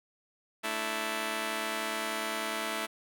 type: chord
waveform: 5% pulse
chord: A suspended fourth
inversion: none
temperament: just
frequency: 220 / 293.3 / 330 Hz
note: A3 / D4 / E4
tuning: 0 / -2 / +2 cents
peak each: -25 / -29 / -25 dBFS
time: 0.63-2.87 s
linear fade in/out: 20 ms
effects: none